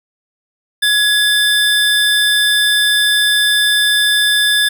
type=tone pair together; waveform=square; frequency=1681 / 3553 Hz; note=G#6 / A7; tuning=+20 / +16 cents; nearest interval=octave + minor second; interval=1296 cents; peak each=-14 dBFS; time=0.82-4.69 s; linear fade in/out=10 ms; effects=none